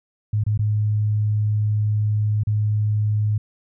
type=tone with dropouts; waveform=sine; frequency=105.9 Hz; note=G#2; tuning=34 cents sharp; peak=-17 dBFS; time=0.33-3.38 s; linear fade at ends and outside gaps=5 ms; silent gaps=0.438-0.464 / 0.576-0.591 / 2.435-2.47 s; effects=none